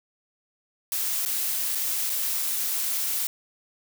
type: noise with dropouts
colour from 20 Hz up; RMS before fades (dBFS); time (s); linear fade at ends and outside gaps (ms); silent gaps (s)
blue; -27; 0.92-3.27; 1; 1.251-1.259 / 1.75-1.754 / 2.096-2.1
effects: none